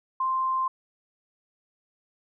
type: tone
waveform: sine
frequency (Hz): 1046.5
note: C6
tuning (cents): 0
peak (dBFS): -23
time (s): 0.2-0.68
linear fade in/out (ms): 5
effects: none